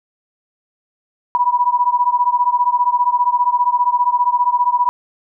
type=beating tone pair; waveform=sine; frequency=972 / 987 Hz; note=B5 / B5; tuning=-28 / -1 cents; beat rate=15 Hz; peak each=-15 / -16 dBFS; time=1.35-4.89 s; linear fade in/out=0 ms; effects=none